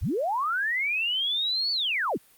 sine linear two-way sweep, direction up then down, 34 to 4526 to 92 Hz, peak -24 dBFS, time 0.01-2.18 s, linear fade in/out 20 ms, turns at 1.72 s, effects white hiss -58 dBFS RMS until 2.37 s + Opus 48 kbps

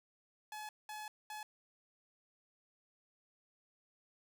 sawtooth tone bursts at uneven times, 852 Hz, G#5, 44 cents sharp, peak -40 dBFS, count 3, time 0.52-0.69 / 0.89-1.08 / 1.3-1.43 s, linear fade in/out 2 ms, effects none

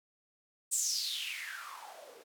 blue noise with band-pass filter sweep, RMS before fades -38 dBFS, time 0.71-2.24 s, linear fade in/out 20 ms, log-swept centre 8300 to 390 Hz, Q 6.9, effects none

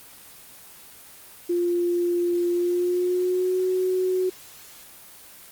sine tone with pitch glide, 349.2 to 370 Hz, F4 to F#4, 0 to 0 cents, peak -20 dBFS, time 1.49-4.3 s, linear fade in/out 10 ms, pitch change +100 cents, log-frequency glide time 2.51-3.6 s, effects white hiss -46 dBFS RMS until 5.51 s + Opus 24 kbps

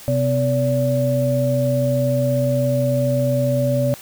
sine tone cluster, 130 / 251.7 / 573 Hz, C3 / B3 / D5, -11 / +33 / -43 cents, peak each -19 / -24 / -19 dBFS, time 0.08-3.94 s, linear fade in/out 0 ms, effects white hiss -40 dBFS RMS until 4.01 s

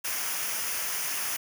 white noise with comb filter, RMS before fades -31 dBFS, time 0.04-1.37 s, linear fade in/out 10 ms, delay 0.25 ms, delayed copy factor -0.6, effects none

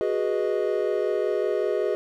triangle chord, G# minor seventh, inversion third, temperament equal with one note detuned, 370 / 415.3 / 490.5 / 622.3 Hz, F#4 / G#4 / B4 / D#5, 0 / 0 / -12 / 0 cents, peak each -26 / -24 / -27 / -27 dBFS, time 0.01-1.95 s, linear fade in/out 0 ms, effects none

